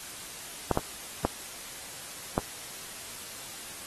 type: clicks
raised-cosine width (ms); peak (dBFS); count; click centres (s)
1; -10; 4; 0.713 / 0.774 / 1.25 / 2.379
effects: white hiss -42 dBFS RMS until 3.86 s + AAC 32 kbps